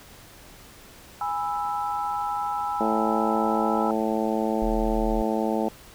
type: chord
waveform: sine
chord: E major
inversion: first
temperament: just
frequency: 824.1 / 988.9 / 1318.5 Hz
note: G#5 / B5 / E6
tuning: -14 / +2 / 0 cents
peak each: -27 / -32 / -31 dBFS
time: 1.21-3.91 s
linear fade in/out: 2 ms
type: harmonic tone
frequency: 110 Hz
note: A2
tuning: in tune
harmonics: 2 / 3 / 4 / 5 / 6 / 7 / 8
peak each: -27 / -29 / -30 / -31 / -32 / -32 / -33 dBFS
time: 2.8-5.69 s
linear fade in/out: 10 ms
type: tone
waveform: sine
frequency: 39.27 Hz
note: D#1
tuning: 17 cents sharp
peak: -26 dBFS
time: 4.62-5.22 s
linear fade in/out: 0 ms
effects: pink hiss -48 dBFS RMS until 5.94 s